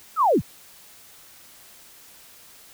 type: linear sweep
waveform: sine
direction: down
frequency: 1375 to 41 Hz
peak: -15 dBFS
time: 0.16-0.42 s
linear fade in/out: 50 ms
effects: white hiss -49 dBFS RMS until 2.73 s